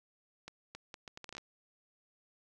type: accelerating click train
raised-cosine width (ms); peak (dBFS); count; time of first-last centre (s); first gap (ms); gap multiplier
0.2; -28; 11; 0.48-1.381; 270; 0.71
effects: none